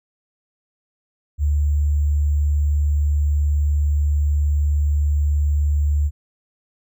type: tone with sample-and-hold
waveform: sine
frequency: 73.42 Hz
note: D2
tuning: in tune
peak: -15 dBFS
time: 1.38-6.11 s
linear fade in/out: 50 ms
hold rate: 7350 Hz
effects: none